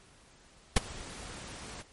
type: noise with ADSR envelope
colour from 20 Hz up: pink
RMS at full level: -20 dBFS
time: 0.76-1.83 s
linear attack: 7 ms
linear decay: 17 ms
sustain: -24 dB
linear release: 20 ms
effects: pink hiss -59 dBFS RMS until 1.92 s + MP3 48 kbps